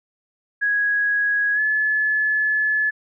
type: tone with pitch glide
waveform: sine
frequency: 1661.2 to 1719.8 Hz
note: G#6 to A6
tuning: 0 to -40 cents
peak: -17 dBFS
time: 0.61-2.91 s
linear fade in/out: 20 ms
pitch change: +60 cents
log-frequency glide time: 1.54-1.6 s
effects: none